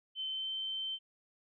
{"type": "tone with pitch glide", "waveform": "sine", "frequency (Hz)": [3076, 3099], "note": ["G7", "G7"], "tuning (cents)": [-33, -21], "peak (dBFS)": -35, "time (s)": [0.15, 0.99], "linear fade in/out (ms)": 50, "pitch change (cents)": 12, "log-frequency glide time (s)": [0.29, 0.52], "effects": []}